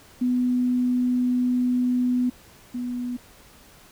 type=tone pair in turn; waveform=sine; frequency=248.7 / 245.6 Hz; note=B3 / B3; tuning=+12 / -9 cents; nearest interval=unison; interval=21 cents; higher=first; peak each=-19 / -26 dBFS; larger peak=first; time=0.21-2.3 / 2.74-3.17 s; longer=first; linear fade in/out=10 ms; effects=pink hiss -51 dBFS RMS until 3.91 s